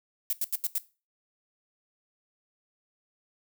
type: noise bursts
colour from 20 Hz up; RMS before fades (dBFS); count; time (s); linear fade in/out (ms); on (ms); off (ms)
violet; -28; 5; 0.3-0.781; 0; 29; 84
effects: noise-tail reverb RT60 0.3 s tail -17 dB re dry